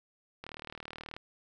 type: click train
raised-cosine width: 0.3 ms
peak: -26 dBFS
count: 29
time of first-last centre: 0.44-1.165 s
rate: 38.6 Hz
effects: none